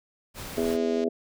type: noise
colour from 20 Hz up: pink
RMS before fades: -38 dBFS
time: 0.34-0.78 s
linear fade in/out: 50 ms
type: harmonic tone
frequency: 82.41 Hz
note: E2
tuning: in tune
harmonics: 3 / 4 / 5 / 6 / 7 / 8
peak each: -28 / -34 / -26 / -36 / -38 / -33 dBFS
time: 0.57-1.09 s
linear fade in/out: 10 ms
type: click train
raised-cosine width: 0.2 ms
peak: -26 dBFS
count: 81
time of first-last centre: 0.65-1.038 s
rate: 206 Hz
effects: none